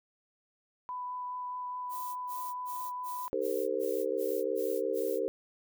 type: tone with vibrato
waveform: sine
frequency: 995 Hz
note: B5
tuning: 13 cents sharp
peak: -35 dBFS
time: 0.89-3.28 s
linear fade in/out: 0 ms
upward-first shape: triangle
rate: 4.8 Hz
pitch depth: 9 cents each way
type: noise bursts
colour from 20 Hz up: violet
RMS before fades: -45 dBFS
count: 9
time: 1.89-5.2 s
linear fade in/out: 50 ms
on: 270 ms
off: 110 ms
type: chord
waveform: sine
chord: C minor seventh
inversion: first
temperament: equal with one note detuned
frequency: 311.1 / 392 / 457.6 / 523.3 Hz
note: Eb4 / G4 / Bb4 / C5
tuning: 0 / 0 / -32 / 0 cents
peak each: -39 / -34 / -33 / -34 dBFS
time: 3.33-5.28 s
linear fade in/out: 0 ms
effects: none